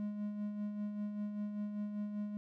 triangle tone with tremolo, 207.8 Hz, G#3, 1 cent sharp, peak -33 dBFS, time 0-2.37 s, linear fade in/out 0 ms, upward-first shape sine, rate 5.1 Hz, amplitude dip 45%, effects none

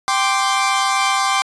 sawtooth chord, G suspended fourth, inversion none, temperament equal, 784 / 1046.5 / 1174.7 Hz, G5 / C6 / D6, 0 / 0 / 0 cents, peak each -16 dBFS, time 0.08-1.42 s, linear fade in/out 0 ms, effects resampled to 22050 Hz

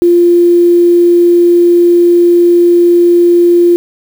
sine tone with quantisation, 347.4 Hz, F4, 9 cents flat, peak -3 dBFS, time 0.02-3.76 s, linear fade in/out 0 ms, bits 5, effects none

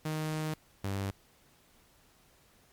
sawtooth tone pair in turn, 155.56 / 98.26 Hz, D#3 / G2, 0 / +5 cents, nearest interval minor sixth, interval 795 cents, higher first, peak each -28 dBFS, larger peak neither, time 0.05-0.54 / 0.84-1.11 s, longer first, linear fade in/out 5 ms, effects pink hiss -64 dBFS RMS until 2.72 s + MP3 96 kbps

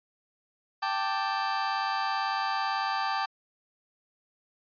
sawtooth chord, G suspended second, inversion none, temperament just, 784 / 882 / 1176 Hz, G5 / A5 / D6, 0 / +4 / +2 cents, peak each -27 / -28 / -27 dBFS, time 0.82-3.26 s, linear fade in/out 10 ms, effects resampled to 11025 Hz

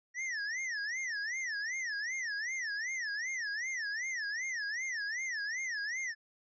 square tone with vibrato, 1864.7 Hz, A#6, in tune, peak -35 dBFS, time 0.14-6.15 s, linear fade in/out 50 ms, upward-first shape sine, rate 2.6 Hz, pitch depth 230 cents each way, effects resampled to 16000 Hz

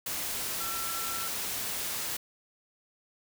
sine tone in noise, 1346 Hz, E6, 36 cents sharp, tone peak -38 dBFS, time 0.6-1.28 s, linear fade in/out 5 ms, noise white, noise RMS -34 dBFS, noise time 0.06-2.17 s, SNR -7 dB, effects none

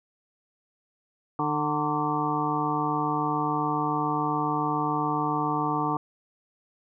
harmonic tone with a mistuned harmonic, 150 Hz, D3, 37 cents sharp, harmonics 1 / 2 / 3 / 5 / 6 / 7 / 8, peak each -33 / -30 / -35 / -32 / -30 / -34 / -30 dBFS, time 1.39-5.97 s, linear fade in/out 2 ms, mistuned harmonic 8, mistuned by -63 cents, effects none

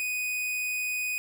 45% pulse tone, 2489 Hz, D#7, in tune, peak -28 dBFS, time 0-1.18 s, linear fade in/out 0 ms, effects none

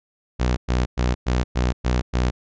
sawtooth tone bursts, 61.74 Hz, B1, in tune, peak -14 dBFS, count 7, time 0.39-2.31 s, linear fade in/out 20 ms, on 180 ms, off 110 ms, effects resampled to 16000 Hz

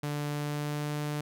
sawtooth tone with pitch glide, 146.83 to 148.45 Hz, D3 to D3, 0 to +19 cents, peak -27 dBFS, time 0.03-1.21 s, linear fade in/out 5 ms, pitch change +19 cents, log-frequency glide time 0.33-0.95 s, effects none

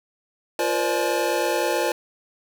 square tone cluster, 349 / 477.7 / 527 / 593 / 854 Hz, F4 / A#4 / C5 / D5 / G#5, -1 / +42 / +12 / +17 / +48 cents, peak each -28 dBFS, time 0.59-1.92 s, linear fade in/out 2 ms, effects none

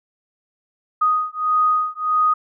sine beating tone pair, 1244.5 / 1246.1 Hz, D#6 / D#6, 0 / +2 cents, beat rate 1.6 Hz, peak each -19 / -19 dBFS, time 1.01-2.34 s, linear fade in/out 10 ms, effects none

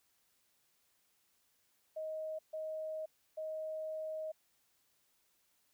sine tone bursts at uneven times, 628 Hz, D#5, 16 cents sharp, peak -38 dBFS, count 3, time 1.96-2.39 / 2.53-3.06 / 3.37-4.32 s, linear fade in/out 10 ms, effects white hiss -75 dBFS RMS until 5.73 s

